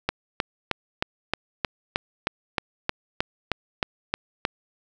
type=click train; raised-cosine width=0.3 ms; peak=-6 dBFS; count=15; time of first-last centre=0.09-4.451 s; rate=3.21 Hz; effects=none